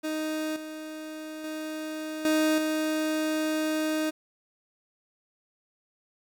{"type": "tone with level steps", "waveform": "30% pulse", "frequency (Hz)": 311.1, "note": "D#4", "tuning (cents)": 0, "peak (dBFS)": [-26, -34, -30, -19, -23], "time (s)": [0.03, 4.11], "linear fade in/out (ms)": 20, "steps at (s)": [0.56, 1.44, 2.25, 2.58], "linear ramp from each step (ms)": 2, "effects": ["10-bit"]}